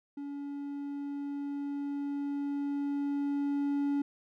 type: tone with level ramp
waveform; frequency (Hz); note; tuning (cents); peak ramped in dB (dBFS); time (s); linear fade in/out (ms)
triangle; 283.9; C#4; +41; -35 to -25; 0.17-4.02; 5
effects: none